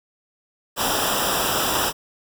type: noise with comb filter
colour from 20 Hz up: pink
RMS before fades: -22 dBFS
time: 0.76-1.93 s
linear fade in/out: 50 ms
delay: 0.46 ms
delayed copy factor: -0.85
effects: none